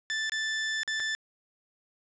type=tone with dropouts; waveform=sawtooth; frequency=1760 Hz; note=A6; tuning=in tune; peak=-25 dBFS; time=0.1-1.15 s; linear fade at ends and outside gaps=0 ms; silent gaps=0.296-0.32 / 0.833-0.877 / 0.998-1.002 s; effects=resampled to 16000 Hz + 9-bit